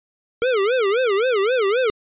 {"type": "tone with vibrato", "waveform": "square", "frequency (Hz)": 449.3, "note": "A4", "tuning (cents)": 36, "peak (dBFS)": -17, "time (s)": [0.42, 1.9], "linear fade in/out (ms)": 0, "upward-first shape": "sine", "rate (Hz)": 3.8, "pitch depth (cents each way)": 260, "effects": ["resampled to 8000 Hz"]}